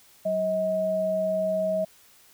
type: tone pair together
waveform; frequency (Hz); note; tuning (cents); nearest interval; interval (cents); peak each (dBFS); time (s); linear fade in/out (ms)
sine; 188.29 / 635; F#3 / D#5; +31 / +35; octave + major sixth; 2104; -33 / -23; 0.25-1.85; 10
effects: white hiss -56 dBFS RMS until 2.33 s